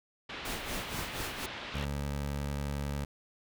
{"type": "low-pass noise", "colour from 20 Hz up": "white", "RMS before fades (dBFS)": -42, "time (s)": [0.29, 1.85], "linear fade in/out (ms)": 5, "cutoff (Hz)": 3500, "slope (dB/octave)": 24}
{"type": "noise with tremolo", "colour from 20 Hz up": "pink", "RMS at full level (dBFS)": -36, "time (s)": [0.45, 1.46], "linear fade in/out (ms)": 2, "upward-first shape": "sine", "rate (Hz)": 4.2, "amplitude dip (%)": 75}
{"type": "tone", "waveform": "20% pulse", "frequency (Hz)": 71.1, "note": "C#2", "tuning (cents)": 45, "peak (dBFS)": -28, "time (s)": [1.74, 3.05], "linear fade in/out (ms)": 5}
{"effects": []}